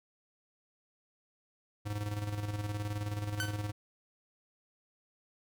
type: tone with tremolo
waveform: square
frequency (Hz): 103.83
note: G#2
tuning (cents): 0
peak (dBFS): -33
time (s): 1.85-3.72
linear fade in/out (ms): 20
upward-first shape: square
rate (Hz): 19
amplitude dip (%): 50
type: tone with exponential decay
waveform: sawtooth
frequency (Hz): 1523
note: F#6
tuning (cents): +50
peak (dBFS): -27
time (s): 3.4-3.62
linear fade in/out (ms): 0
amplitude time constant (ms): 46
effects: none